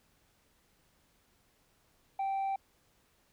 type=tone with tanh clipping; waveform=triangle; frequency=780 Hz; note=G5; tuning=9 cents flat; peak=-31 dBFS; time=2.19-2.56 s; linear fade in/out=5 ms; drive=7 dB; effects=pink hiss -70 dBFS RMS until 3.32 s